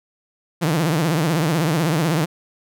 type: tone with vibrato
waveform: sawtooth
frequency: 160.1 Hz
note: D#3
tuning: 50 cents sharp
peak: -13 dBFS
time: 0.61-2.26 s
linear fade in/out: 20 ms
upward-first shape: triangle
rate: 16 Hz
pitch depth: 200 cents each way
effects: none